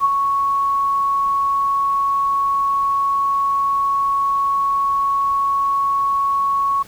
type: tone with ADSR envelope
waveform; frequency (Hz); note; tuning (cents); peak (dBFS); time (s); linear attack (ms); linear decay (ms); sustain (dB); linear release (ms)
sine; 1108.7; C#6; 0; -10; 0-6.83; 47; 27; -5; 11
effects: pink hiss -44 dBFS RMS until 6.87 s